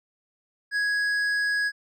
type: tone with hard clipping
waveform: sine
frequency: 1664 Hz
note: G#6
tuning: 3 cents sharp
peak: -24 dBFS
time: 0.71-1.72 s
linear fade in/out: 50 ms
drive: 7 dB
effects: none